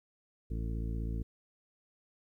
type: harmonic tone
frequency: 55.9 Hz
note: A1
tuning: 28 cents sharp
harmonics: 1 / 2 / 3 / 4 / 5 / 6 / 8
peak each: -34 / -40 / -44 / -46 / -48 / -50 / -52 dBFS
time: 0.5-1.23 s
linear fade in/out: 10 ms
effects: 12-bit